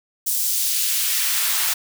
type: noise with high-pass filter sweep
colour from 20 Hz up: white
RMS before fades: -21 dBFS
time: 0.26-1.74 s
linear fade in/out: 10 ms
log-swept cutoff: 6800 to 880 Hz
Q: 0.81
effects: none